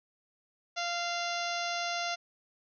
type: harmonic tone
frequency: 693 Hz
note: F5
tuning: 14 cents flat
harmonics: 1 / 2 / 3 / 4 / 5 / 6 / 7 / 8 / 9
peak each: -35 / -38 / -40 / -41 / -42 / -43 / -43 / -44 / -45 dBFS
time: 0.76-2.16 s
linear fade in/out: 20 ms
effects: none